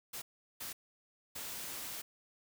white noise bursts at uneven times, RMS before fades -43 dBFS, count 3, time 0.13-0.22 / 0.6-0.73 / 1.35-2.02 s, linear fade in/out 10 ms, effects none

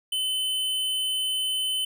square tone, 3040 Hz, F#7, 46 cents sharp, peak -25 dBFS, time 0.12-1.85 s, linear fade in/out 5 ms, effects none

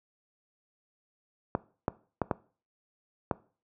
clicks, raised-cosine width 1 ms, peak -12 dBFS, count 5, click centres 1.551 / 1.881 / 2.217 / 2.312 / 3.312 s, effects noise-tail reverb RT60 0.4 s tail -20 dB re dry + high-pass 80 Hz 12 dB/octave

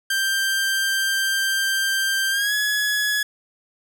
sawtooth tone with pitch glide, 1576 to 1689.1 Hz, G6 to G#6, +9 to +29 cents, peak -16 dBFS, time 0.1-3.23 s, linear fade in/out 5 ms, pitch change +120 cents, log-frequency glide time 2.3-2.54 s, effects none

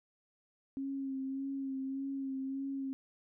sine tone with vibrato, 270 Hz, C#4, 45 cents flat, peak -35 dBFS, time 0.77-2.93 s, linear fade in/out 0 ms, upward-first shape sine, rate 1.7 Hz, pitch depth 26 cents each way, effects none

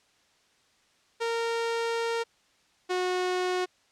sawtooth tone pair in turn, 461.8 / 364.7 Hz, A#4 / F#4, -16 / -25 cents, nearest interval major third, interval 409 cents, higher first, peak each -23 / -22 dBFS, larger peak second, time 1.2-2.24 / 2.89-3.66 s, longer first, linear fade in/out 20 ms, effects white hiss -65 dBFS RMS until 3.91 s + low-pass 6000 Hz 12 dB/octave

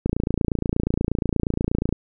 click train, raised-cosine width 3 ms, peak -8 dBFS, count 54, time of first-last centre 0.06-1.926 s, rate 28.4 Hz, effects none

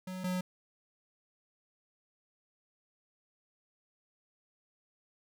square tone pair in turn, 185 / 182.77 Hz, F#3 / F#3, 0 / -21 cents, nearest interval unison, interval 21 cents, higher first, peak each -39 / -32 dBFS, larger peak second, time 0.07-0.24 / 0.24-0.41 s, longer neither, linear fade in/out 5 ms, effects none

